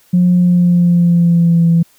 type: tone with pitch glide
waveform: sine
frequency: 178.5 to 167.51 Hz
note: F3 to E3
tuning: +38 to +28 cents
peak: -6 dBFS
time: 0.13-1.83 s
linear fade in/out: 10 ms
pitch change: -110 cents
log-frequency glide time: 0.34-1.68 s
effects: tanh soft clip ceiling -3 dBFS + white hiss -51 dBFS RMS until 1.98 s